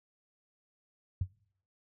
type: tone with exponential decay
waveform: sine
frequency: 92.5 Hz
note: F#2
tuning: in tune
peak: -25 dBFS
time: 1.21-1.3 s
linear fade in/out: 5 ms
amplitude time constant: 18 ms
effects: noise-tail reverb RT60 0.7 s tail -25 dB re dry